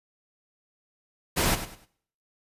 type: noise with echo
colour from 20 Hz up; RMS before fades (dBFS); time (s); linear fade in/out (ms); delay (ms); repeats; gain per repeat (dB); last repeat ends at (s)
pink; -24; 1.36-1.56; 20; 100; 3; -11; 1.86
effects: noise-tail reverb RT60 0.6 s tail -19 dB re dry + resampled to 32000 Hz